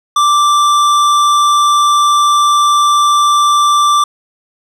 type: tone with hard clipping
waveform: sine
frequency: 1174.7 Hz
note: D6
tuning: in tune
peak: -9 dBFS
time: 0.16-4.04 s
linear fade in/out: 5 ms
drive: 13 dB
effects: none